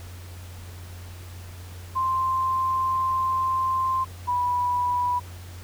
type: tone pair in turn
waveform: sine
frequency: 1046.5 / 982.2 Hz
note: C6 / B5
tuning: 0 / -10 cents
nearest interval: minor second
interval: 110 cents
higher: first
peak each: -21 dBFS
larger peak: neither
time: 1.95-4.05 / 4.27-5.2 s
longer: first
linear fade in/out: 20 ms
effects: added 89 Hz sine -38 dBFS peak until 5.63 s + pink hiss -47 dBFS RMS until 5.63 s